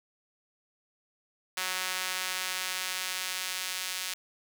sawtooth tone with high-pass filter sweep, 185 Hz, F#3, in tune, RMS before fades -34 dBFS, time 1.57-4.14 s, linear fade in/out 5 ms, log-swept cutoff 1600 to 2800 Hz, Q 0.71, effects none

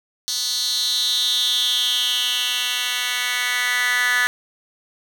10% pulse tone with high-pass filter sweep, 246.9 Hz, B3, in tune, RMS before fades -21 dBFS, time 0.28-4.27 s, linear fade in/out 0 ms, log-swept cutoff 4700 to 1800 Hz, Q 5.4, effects none

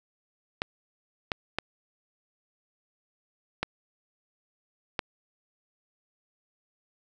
clicks, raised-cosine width 0.3 ms, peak -11 dBFS, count 5, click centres 0.619 / 1.318 / 1.586 / 3.63 / 4.992 s, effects none

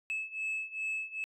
sine beating tone pair, 2600 / 2602.5 Hz, E7 / E7, -24 / -23 cents, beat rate 2.5 Hz, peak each -36 / -34 dBFS, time 0.1-1.24 s, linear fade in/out 0 ms, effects tanh soft clip ceiling -30 dBFS

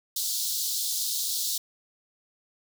pink high-pass noise, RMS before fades -29 dBFS, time 0.16-1.58 s, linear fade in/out 5 ms, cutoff 3700 Hz, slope 48 dB/octave, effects none

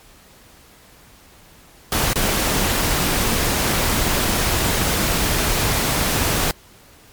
pink noise with dropouts, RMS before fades -19 dBFS, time 1.92-6.51 s, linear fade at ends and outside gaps 1 ms, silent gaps 2.132-2.157 s, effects pink hiss -48 dBFS RMS until 7.12 s + MP3 96 kbps

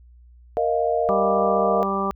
sine chord, Bb suspended fourth, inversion none, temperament equal, 466.2 / 622.3 / 698.5 Hz, Bb4 / Eb5 / F5, 0 / 0 / 0 cents, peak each -23 dBFS, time 0.57-1.83 s, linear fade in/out 0 ms
harmonic tone, 196 Hz, G3, in tune, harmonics 1 / 2 / 3 / 4 / 5 / 6, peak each -27 / -28 / -31 / -30 / -31 / -25 dBFS, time 1.09-2.11 s, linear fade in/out 0 ms
effects added 60 Hz sine -46 dBFS peak until 2.15 s

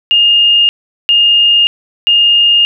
sine tone bursts, 2832 Hz, F7, 23 cents sharp, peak -5 dBFS, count 3, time 0.11-2.65 s, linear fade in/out 0 ms, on 580 ms, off 400 ms, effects none

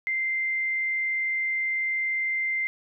sine tone, 2087 Hz, C7, 5 cents flat, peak -24 dBFS, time 0.07-2.67 s, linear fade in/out 0 ms, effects none

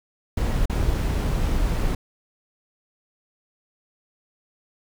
brown noise with dropouts, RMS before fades -22 dBFS, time 0.37-1.95 s, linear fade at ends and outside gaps 5 ms, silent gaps 0.657-0.696 s, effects none

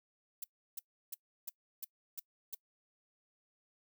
violet noise bursts, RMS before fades -41 dBFS, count 7, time 0.42-2.547 s, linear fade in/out 5 ms, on 21 ms, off 330 ms, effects noise-tail reverb RT60 0.1 s tail -22 dB re dry

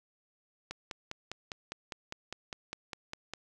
click train, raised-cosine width 0.2 ms, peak -21 dBFS, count 14, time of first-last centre 0.71-3.336 s, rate 4.95 Hz, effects none

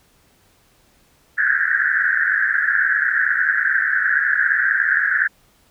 pink band-pass noise, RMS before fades -18 dBFS, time 1.37-5.28 s, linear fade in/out 20 ms, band 1500 to 1800 Hz, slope 96 dB/octave, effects pink hiss -57 dBFS RMS until 5.7 s

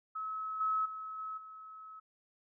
sine tone with level steps, 1289 Hz, E6, 39 cents flat, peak -36 / -29 / -40 / -38 / -47 dBFS, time 0.15-2 s, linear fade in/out 10 ms, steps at 0.6 / 0.85 / 1.18 / 1.37 s, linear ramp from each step 10 ms, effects none

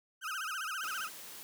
35% pulse tone with vibrato, 1400 Hz, F6, 4 cents sharp, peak -34 dBFS, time 0.21-1.1 s, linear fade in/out 50 ms, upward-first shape sine, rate 15 Hz, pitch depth 210 cents each way
white high-pass noise, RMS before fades -48 dBFS, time 0.83-1.43 s, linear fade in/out 0 ms, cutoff 130 Hz, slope 12 dB/octave
effects none

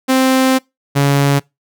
sawtooth tone pair in turn, 261.6 / 140.76 Hz, C4 / C#3, 0 / +27 cents, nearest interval major seventh, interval 1073 cents, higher first, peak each -6 dBFS, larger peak neither, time 0.08-0.59 / 0.95-1.4 s, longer first, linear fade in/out 20 ms, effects noise-tail reverb RT60 0.2 s tail -24 dB re dry

